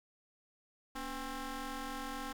15% pulse ring-modulated tone, 261.6 Hz, C4, in tune, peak -30 dBFS, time 0.95-2.33 s, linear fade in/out 10 ms, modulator 545 Hz, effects none

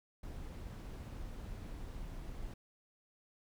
brown noise, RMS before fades -45 dBFS, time 0.23-2.54 s, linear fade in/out 5 ms, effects none

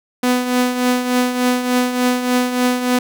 sawtooth tone with tremolo, 249.1 Hz, B3, 15 cents sharp, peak -8 dBFS, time 0.23-2.99 s, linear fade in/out 5 ms, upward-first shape triangle, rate 3.4 Hz, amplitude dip 65%, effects none

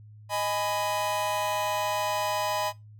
45% pulse chord, G# minor, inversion second, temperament just, 623 / 830.6 / 996.7 Hz, D#5 / G#5 / B5, +2 / 0 / +16 cents, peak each -31 dBFS, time 0.29-2.73 s, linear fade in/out 50 ms, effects noise-tail reverb RT60 0.2 s tail -20 dB re dry + added 106 Hz sine -46 dBFS peak until 2.99 s

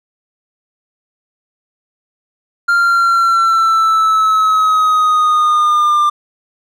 triangle exponential sweep, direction down, 1396.9 to 1190 Hz, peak -7 dBFS, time 2.68-6.1 s, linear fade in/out 10 ms, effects none

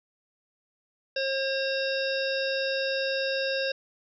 harmonic tone with a mistuned harmonic, 537 Hz, C5, 45 cents sharp, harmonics 1 / 3 / 5 / 7 / 9 / 10, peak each -28 / -33 / -35 / -36 / -38 / -38 dBFS, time 1.16-3.72 s, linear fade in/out 5 ms, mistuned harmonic 5, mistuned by +31 cents, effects none

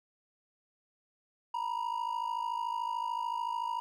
triangle ring-modulated tone, 953 Hz, A#5, 38 cents sharp, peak -27 dBFS, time 1.54-3.8 s, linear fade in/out 0 ms, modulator 26.8 Hz, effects none

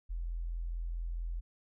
sine tone, 42.27 Hz, E1, 44 cents sharp, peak -34 dBFS, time 0.09-1.41 s, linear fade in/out 20 ms, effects none

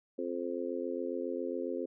harmonic tone, 87.31 Hz, F2, in tune, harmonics 3 / 4 / 5 / 6, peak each -39 / -38 / -39 / -39 dBFS, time 0.18-1.86 s, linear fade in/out 10 ms, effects none

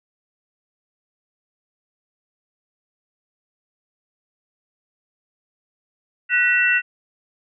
sine tone cluster, 1485 / 1928 / 2699 Hz, F#6 / B6 / E7, +6 / -42 / +40 cents, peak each -19 dBFS, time 6.29-6.82 s, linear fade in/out 50 ms, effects none

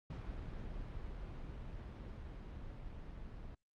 brown noise with level ramp, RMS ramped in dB -44 to -49 dBFS, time 0.1-3.55 s, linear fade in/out 5 ms, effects low-pass 4000 Hz 12 dB/octave + Opus 48 kbps

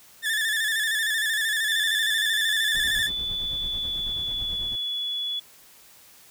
30% pulse tone with vibrato, 1756 Hz, A6, 4 cents flat, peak -20 dBFS, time 0.22-3.1 s, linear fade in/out 50 ms, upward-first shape square, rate 13 Hz, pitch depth 47 cents each way
sine tone with pitch glide, 3514 to 3410 Hz, A7 to G#7, -3 to +45 cents, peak -26 dBFS, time 1.69-5.4 s, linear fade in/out 10 ms, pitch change -52 cents, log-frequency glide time 2.3-4.89 s
brown noise with tremolo, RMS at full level -37 dBFS, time 2.74-4.76 s, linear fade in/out 10 ms, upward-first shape sine, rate 9.1 Hz, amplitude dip 65%
effects white hiss -52 dBFS RMS until 6.3 s

